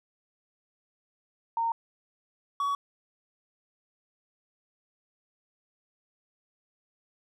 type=tone pair in turn; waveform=sine / triangle; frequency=919 / 1128.4 Hz; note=A#5 / C#6; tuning=-25 / +30 cents; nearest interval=major third; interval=355 cents; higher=second; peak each=-25 / -24 dBFS; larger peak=second; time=1.57-1.72 / 2.6-2.75 s; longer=neither; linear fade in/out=2 ms; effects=none